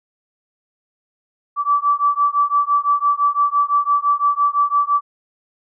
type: beating tone pair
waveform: sine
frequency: 1154 / 1159.9 Hz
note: D6 / D6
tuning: -31 / -22 cents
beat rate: 5.9 Hz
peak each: -17 dBFS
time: 1.56-5.01 s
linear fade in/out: 50 ms
effects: none